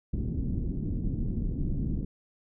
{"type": "low-pass noise", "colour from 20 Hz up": "pink", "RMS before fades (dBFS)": -30, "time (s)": [0.13, 2.05], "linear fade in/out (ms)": 5, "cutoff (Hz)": 280, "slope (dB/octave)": 24, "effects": []}